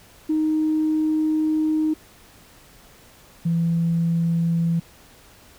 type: tone pair in turn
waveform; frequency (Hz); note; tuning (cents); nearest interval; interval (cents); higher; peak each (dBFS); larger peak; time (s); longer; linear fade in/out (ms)
sine; 311.1 / 167.49; D#4 / E3; 0 / +28; major seventh; 1072; first; -17; neither; 0.29-1.94 / 3.45-4.8; first; 10
effects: tanh soft clip ceiling -13 dBFS + pink hiss -50 dBFS RMS until 5.58 s